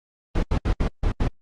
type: noise bursts at uneven times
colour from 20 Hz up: brown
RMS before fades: -20 dBFS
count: 6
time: 0.35-0.43 / 0.51-0.58 / 0.65-0.73 / 0.8-0.88 / 1.03-1.12 / 1.2-1.28 s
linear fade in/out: 5 ms
effects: low-pass 5000 Hz 12 dB/octave + Opus 24 kbps